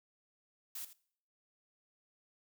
blue noise with echo, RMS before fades -43 dBFS, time 0.75-0.85 s, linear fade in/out 5 ms, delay 82 ms, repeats 1, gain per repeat -13 dB, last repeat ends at 0.932 s, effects noise-tail reverb RT60 0.6 s tail -22 dB re dry

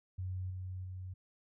sine tone with level steps, 92.5 Hz, F#2, in tune, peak -36 / -39 / -41 dBFS, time 0.18-1.14 s, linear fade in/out 10 ms, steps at 0.5 / 0.84 s, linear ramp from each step 5 ms, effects none

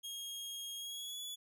sawtooth tone with pitch glide, 3261 to 3417 Hz, G#7 to G#7, -32 to +49 cents, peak -39 dBFS, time 0.03-1.36 s, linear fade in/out 20 ms, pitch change +81 cents, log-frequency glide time 0.77-1.21 s, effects none

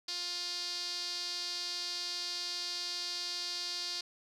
sawtooth tone with band-pass filter, 352.5 Hz, F4, 16 cents sharp, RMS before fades -38 dBFS, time 0.08-4.01 s, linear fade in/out 5 ms, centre 4600 Hz, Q 5.6, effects none

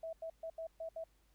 sine tone bursts at uneven times, 652 Hz, E5, 19 cents flat, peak -40 dBFS, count 6, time 0.03-0.13 / 0.22-0.3 / 0.43-0.5 / 0.58-0.67 / 0.8-0.89 / 0.96-1.04 s, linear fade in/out 5 ms, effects added 50 Hz sine -70 dBFS peak until 1.34 s + pink hiss -75 dBFS RMS until 1.34 s

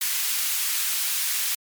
white high-pass noise, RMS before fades -25 dBFS, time 0.01-1.55 s, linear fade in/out 5 ms, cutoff 1600 Hz, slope 12 dB/octave, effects MP3 96 kbps

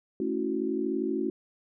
sine chord, F# minor seventh, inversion first, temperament equal, 220 / 277.2 / 329.6 / 370 Hz, A3 / C#4 / E4 / F#4, 0 / 0 / 0 / 0 cents, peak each -34 / -32 / -32 / -31 dBFS, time 0.2-1.3 s, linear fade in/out 2 ms, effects none

